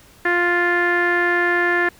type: tone with low-pass filter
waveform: sawtooth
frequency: 350 Hz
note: F4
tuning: 4 cents sharp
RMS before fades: -18 dBFS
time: 0.25-1.89 s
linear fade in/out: 5 ms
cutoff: 1800 Hz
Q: 7.3
effects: pink hiss -49 dBFS RMS until 1.99 s